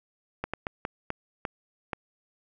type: slowing click train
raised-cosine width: 0.5 ms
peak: -15 dBFS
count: 7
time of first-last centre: 0.44-1.932 s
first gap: 96 ms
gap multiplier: 1.38
effects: none